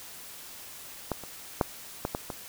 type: clicks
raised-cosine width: 1 ms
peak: -14 / -27 / -8 / -14 / -15 / -20 dBFS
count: 6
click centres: 1.117 / 1.237 / 1.612 / 2.051 / 2.149 / 2.302 s
effects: white hiss -45 dBFS RMS until 2.48 s